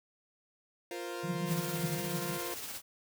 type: chord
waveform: sawtooth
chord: F suspended fourth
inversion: none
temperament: equal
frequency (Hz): 349.2 / 466.2 / 523.3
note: F4 / Bb4 / C5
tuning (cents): 0 / 0 / 0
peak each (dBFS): -36 / -40 / -40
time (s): 0.91-2.54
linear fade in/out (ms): 2
type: band-pass noise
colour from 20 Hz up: white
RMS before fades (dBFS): -37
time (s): 1.23-2.38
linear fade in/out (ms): 10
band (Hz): 150 to 180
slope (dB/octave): 96
type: noise with tremolo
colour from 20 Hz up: white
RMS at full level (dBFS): -40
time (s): 1.45-2.82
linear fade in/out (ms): 50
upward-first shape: sine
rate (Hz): 17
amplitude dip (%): 35
effects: none